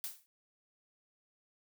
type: noise with exponential decay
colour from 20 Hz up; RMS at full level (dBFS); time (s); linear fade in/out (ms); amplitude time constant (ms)
blue; -36; 0.04-0.26; 0; 47
effects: none